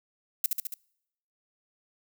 violet noise with echo, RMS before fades -24 dBFS, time 0.44-0.46 s, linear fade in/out 2 ms, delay 70 ms, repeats 4, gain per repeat -3 dB, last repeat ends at 0.74 s, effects noise-tail reverb RT60 0.8 s tail -26 dB re dry

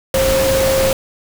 sine tone in noise, 533 Hz, C5, 32 cents sharp, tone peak -13 dBFS, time 0.14-0.93 s, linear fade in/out 2 ms, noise pink, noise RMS -19 dBFS, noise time 0.14-0.93 s, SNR +3 dB, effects none

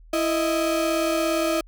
35% pulse tone pair together, 331 / 624.8 Hz, E4 / D#5, +7 / +7 cents, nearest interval major seventh, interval 1100 cents, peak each -22 dBFS, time 0.13-1.61 s, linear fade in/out 5 ms, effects added 40 Hz sine -45 dBFS peak until 1.67 s

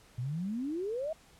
sine exponential sweep, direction up, 116.1 to 659.3 Hz, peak -32 dBFS, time 0.18-1.13 s, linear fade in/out 5 ms, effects pink hiss -60 dBFS RMS until 1.39 s + low-pass 11000 Hz 12 dB/octave

